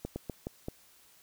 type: slowing click train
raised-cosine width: 2 ms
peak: -22 dBFS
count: 5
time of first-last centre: 0.05-0.684 s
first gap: 110 ms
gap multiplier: 1.25
effects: white hiss -61 dBFS RMS until 1.22 s